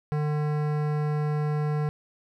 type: tone with hard clipping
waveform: sine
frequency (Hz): 150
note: D3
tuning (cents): +37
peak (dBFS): -26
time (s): 0.12-1.89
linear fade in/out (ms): 0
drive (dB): 17
effects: none